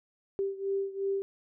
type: beating tone pair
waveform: sine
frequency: 391.6 / 394.4 Hz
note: G4 / G4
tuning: -2 / +11 cents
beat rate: 2.8 Hz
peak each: -31 / -34 dBFS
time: 0.39-1.22 s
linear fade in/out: 0 ms
effects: none